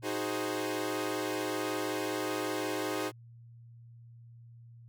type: chord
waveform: sawtooth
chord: Ab dominant seventh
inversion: second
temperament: equal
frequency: 311.1 / 370 / 415.3 / 523.3 Hz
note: Eb4 / Gb4 / Ab4 / C5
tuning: 0 / 0 / 0 / 0 cents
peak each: -32 / -34 / -34 / -35 dBFS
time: 0.02-3.12 s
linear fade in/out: 50 ms
effects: added 117 Hz sine -50 dBFS peak until 4.88 s